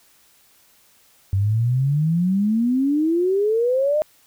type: exponential sweep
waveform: sine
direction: up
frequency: 94.9 to 622.3 Hz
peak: -16 dBFS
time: 1.33-4.02 s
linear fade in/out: 0 ms
effects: white hiss -56 dBFS RMS until 4.26 s